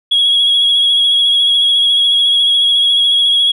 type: tone with vibrato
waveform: sine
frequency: 3322 Hz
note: G#7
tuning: in tune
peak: -7 dBFS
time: 0.11-3.52 s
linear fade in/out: 10 ms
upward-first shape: triangle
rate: 14 Hz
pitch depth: 31 cents each way
effects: tanh soft clip ceiling -5 dBFS